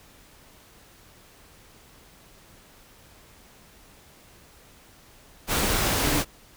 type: tone in noise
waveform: sine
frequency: 293.7 Hz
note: D4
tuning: in tune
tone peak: -31 dBFS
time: 5.99-6.23 s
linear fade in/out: 50 ms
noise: pink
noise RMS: -24 dBFS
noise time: 5.47-6.25 s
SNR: -10 dB
effects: pink hiss -53 dBFS RMS until 6.56 s